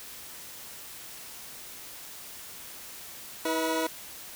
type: tone pair together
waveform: 20% pulse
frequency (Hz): 320.6 / 488.3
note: E4 / B4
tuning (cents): -48 / -20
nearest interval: perfect fifth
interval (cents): 728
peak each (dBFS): -24 / -25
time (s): 3.45-3.87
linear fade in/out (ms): 5
effects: white hiss -44 dBFS RMS until 4.35 s